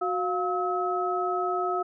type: tone cluster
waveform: sine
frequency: 367.7 / 705 / 1287 Hz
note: F#4 / F5 / E6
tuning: -11 / +16 / -42 cents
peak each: -29 dBFS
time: 0.01-1.83 s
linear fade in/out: 10 ms
effects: none